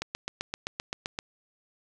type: click train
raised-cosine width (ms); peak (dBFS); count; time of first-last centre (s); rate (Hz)
0.2; -14; 10; 0.02-1.189; 7.7
effects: none